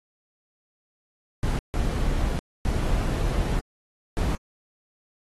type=noise bursts at uneven times; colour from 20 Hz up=brown; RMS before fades=-24 dBFS; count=4; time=1.43-1.59 / 1.74-2.39 / 2.65-3.59 / 4.17-4.35 s; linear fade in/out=0 ms; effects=AAC 32 kbps